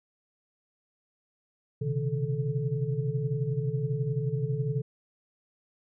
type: tone cluster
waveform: sine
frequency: 126.1 / 137.9 / 156.5 / 436 Hz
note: B2 / C#3 / D#3 / A4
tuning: +36 / -9 / +10 / -16 cents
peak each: -32 / -30 / -33 / -35 dBFS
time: 1.81-4.82 s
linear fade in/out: 10 ms
effects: none